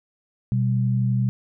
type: tone pair together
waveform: sine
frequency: 124.12 / 196 Hz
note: B2 / G3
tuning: +9 / 0 cents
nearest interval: minor sixth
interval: 791 cents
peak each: -19 / -25 dBFS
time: 0.52-1.29 s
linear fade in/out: 0 ms
effects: none